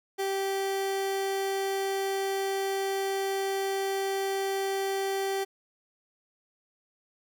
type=tone; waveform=30% pulse; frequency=389.6 Hz; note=G4; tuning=11 cents flat; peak=-25 dBFS; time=0.18-5.45 s; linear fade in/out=20 ms; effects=none